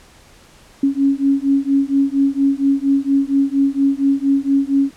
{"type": "beating tone pair", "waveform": "sine", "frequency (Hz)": [274, 278.3], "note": ["C#4", "C#4"], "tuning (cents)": [-20, 7], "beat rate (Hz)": 4.3, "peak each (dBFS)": [-16, -16], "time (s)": [0.83, 4.91], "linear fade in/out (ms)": 5, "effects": ["pink hiss -47 dBFS RMS until 4.96 s", "low-pass 10000 Hz 12 dB/octave"]}